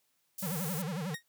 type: high-pass noise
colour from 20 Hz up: white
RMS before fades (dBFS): -40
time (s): 0.38-0.82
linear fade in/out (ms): 5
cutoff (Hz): 7100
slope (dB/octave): 12
type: tone with vibrato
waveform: square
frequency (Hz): 170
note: F3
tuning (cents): -46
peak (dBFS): -34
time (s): 0.42-1.15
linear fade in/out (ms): 10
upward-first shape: sine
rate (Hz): 11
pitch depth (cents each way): 250
type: tone with exponential decay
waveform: sawtooth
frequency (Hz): 1868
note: A#6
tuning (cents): +3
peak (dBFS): -30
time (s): 1.14-1.23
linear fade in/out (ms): 5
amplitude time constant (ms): 19
effects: white hiss -75 dBFS RMS until 1.28 s + high-pass 100 Hz 12 dB/octave